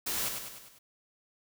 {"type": "noise with echo", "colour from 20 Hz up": "white", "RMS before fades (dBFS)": -33, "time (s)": [0.06, 0.29], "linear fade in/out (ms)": 10, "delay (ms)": 100, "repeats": 5, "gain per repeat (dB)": -5, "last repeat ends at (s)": 0.79, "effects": []}